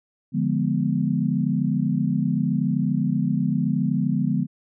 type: chord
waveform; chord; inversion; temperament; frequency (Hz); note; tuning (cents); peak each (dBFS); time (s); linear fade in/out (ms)
sine; D diminished seventh; none; equal; 146.83 / 174.61 / 207.7 / 246.9; D3 / F3 / Ab3 / Cb4; 0 / 0 / 0 / 0; -25; 0.32-4.47; 50
effects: none